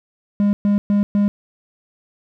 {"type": "tone bursts", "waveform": "triangle", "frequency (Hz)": 203.5, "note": "G#3", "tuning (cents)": -35, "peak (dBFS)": -11, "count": 4, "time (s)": [0.4, 1.28], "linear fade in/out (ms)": 0, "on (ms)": 130, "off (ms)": 120, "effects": []}